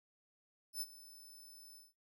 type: tone with ADSR envelope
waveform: 10% pulse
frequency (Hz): 5274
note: E8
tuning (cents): 0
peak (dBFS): -31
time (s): 0.73-1.93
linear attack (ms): 83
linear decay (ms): 37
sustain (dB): -18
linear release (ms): 170
effects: noise-tail reverb RT60 0.3 s tail -20 dB re dry